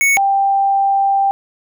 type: tone pair in turn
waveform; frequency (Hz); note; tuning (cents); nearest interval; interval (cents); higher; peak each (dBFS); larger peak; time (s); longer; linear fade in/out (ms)
square / sine; 2217 / 788.1; C#7 / G5; 0 / +9; octave + tritone; 1791; first; -11; neither; 0.01-0.17 / 0.17-1.31; second; 0
effects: none